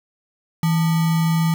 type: tone with sample-and-hold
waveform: sine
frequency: 163.2 Hz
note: E3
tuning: 17 cents flat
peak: -15 dBFS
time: 0.63-1.54 s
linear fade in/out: 2 ms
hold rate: 1050 Hz
effects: none